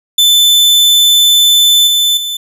40% pulse tone with level steps, 3520 Hz, A7, in tune, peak -4 / -7 / -15 dBFS, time 0.18-2.37 s, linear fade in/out 5 ms, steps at 1.87 / 2.17 s, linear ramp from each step 2 ms, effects none

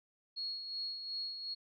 sine tone with tremolo, 4317 Hz, C#8, 47 cents flat, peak -36 dBFS, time 0.36-1.55 s, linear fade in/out 20 ms, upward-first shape sine, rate 2.7 Hz, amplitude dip 50%, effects none

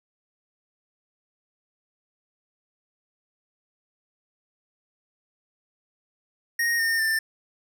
square tone with pitch steps, 1864.7 / 1823.2 / 1782.6 Hz, A#6 / A#6 / A6, 0 / -39 / +22 cents, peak -22 dBFS, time 6.59-7.19 s, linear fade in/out 5 ms, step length 200 ms, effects none

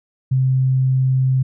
sine tone, 130.81 Hz, C3, in tune, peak -13 dBFS, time 0.31-1.43 s, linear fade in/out 10 ms, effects none

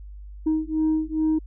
sine beating tone pair, 312.3 / 314.7 Hz, D#4 / D#4, +7 / +20 cents, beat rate 2.4 Hz, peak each -22 dBFS, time 0.46-1.39 s, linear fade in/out 10 ms, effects tanh soft clip ceiling -16 dBFS + added 50 Hz sine -37 dBFS peak until 1.46 s

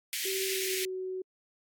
pink high-pass noise, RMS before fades -34 dBFS, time 0.13-0.85 s, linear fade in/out 0 ms, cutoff 1900 Hz, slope 48 dB/octave
sine tone with pitch glide, 383.4 to 373.3 Hz, G4 to F#4, -38 to +15 cents, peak -33 dBFS, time 0.25-1.22 s, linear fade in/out 5 ms, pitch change -47 cents, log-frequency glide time 0.46-0.9 s
effects AAC 64 kbps

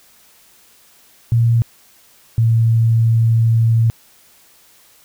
sine tone pair in turn, 116.54 / 114.08 Hz, A#2 / A#2, 0 / -37 cents, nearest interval unison, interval 37 cents, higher first, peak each -10 dBFS, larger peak neither, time 1.32-1.62 / 2.38-3.9 s, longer second, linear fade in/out 0 ms, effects white hiss -50 dBFS RMS until 5.04 s

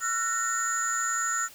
sine tone cluster, 1344 / 1462 / 1844 / 6860 / 7260 Hz, E6 / F#6 / A#6 / A8 / A#8, +33 / -21 / -19 / -45 / -47 cents, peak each -29 / -32 / -33 / -30 / -33 dBFS, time 0-1.49 s, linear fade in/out 50 ms, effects tanh soft clip ceiling -19 dBFS + white hiss -50 dBFS RMS until 1.54 s

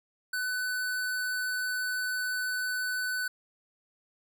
square tone, 1501 Hz, F#6, 24 cents sharp, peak -30 dBFS, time 0.33-3.28 s, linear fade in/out 5 ms, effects none

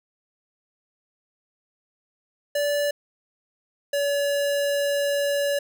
square tone pair in turn, 580 / 569.4 Hz, D5 / C#5, -22 / +46 cents, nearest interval unison, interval 32 cents, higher first, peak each -22 dBFS, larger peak neither, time 2.55-2.91 / 3.93-5.59 s, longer second, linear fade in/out 5 ms, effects none

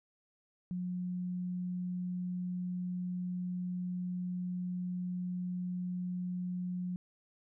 sine tone, 180 Hz, F#3, 47 cents flat, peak -34 dBFS, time 0.71-6.96 s, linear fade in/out 0 ms, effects none

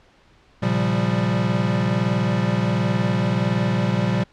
square chord, G half-diminished seventh, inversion first, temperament equal with one note detuned, 116.54 / 135.82 / 174.61 / 196 Hz, Bb2 / Db3 / F3 / G3, 0 / -35 / 0 / 0 cents, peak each -24 / -27 / -25 / -24 dBFS, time 0.62-4.24 s, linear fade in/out 10 ms, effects pink hiss -55 dBFS RMS until 4.32 s + low-pass 4000 Hz 12 dB/octave

